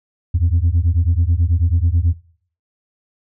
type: beating tone pair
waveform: sine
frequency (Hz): 80.8 / 90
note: E2 / F#2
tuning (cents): -34 / -47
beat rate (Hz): 9.2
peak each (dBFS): -14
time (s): 0.34-2.14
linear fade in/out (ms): 10
effects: noise-tail reverb RT60 0.5 s tail -17 dB re dry + tanh soft clip ceiling -9 dBFS